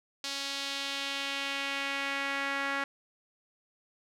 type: tone with band-pass filter sweep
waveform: sawtooth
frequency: 277.2 Hz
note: C#4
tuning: in tune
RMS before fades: -34 dBFS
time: 0.24-2.84 s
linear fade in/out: 2 ms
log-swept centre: 4500 to 1700 Hz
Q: 1.7
effects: none